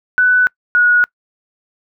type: tone pair in turn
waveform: sine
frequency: 1493 / 1455.5 Hz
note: F#6 / F#6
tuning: +15 / -29 cents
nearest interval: unison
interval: 44 cents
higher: first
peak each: -8 dBFS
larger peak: neither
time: 0.18-0.47 / 0.75-1.04 s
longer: neither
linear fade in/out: 0 ms
effects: noise-tail reverb RT60 0.1 s tail -26 dB re dry